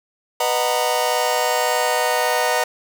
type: chord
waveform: sawtooth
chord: B major seventh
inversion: none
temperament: just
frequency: 493.9 / 617.4 / 740.8 / 926 Hz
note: B4 / D#5 / F#5 / A#5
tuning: 0 / -14 / +2 / -12 cents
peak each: -19 dBFS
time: 0.4-2.64 s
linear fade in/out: 5 ms
effects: none